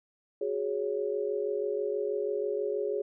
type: chord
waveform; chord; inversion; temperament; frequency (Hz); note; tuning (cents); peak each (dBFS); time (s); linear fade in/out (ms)
sine; F# suspended second; none; just; 370 / 416.2 / 555; F#4 / G#4 / C#5; 0 / +4 / +2; -35 / -30 / -35; 0.41-3.02; 5
effects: none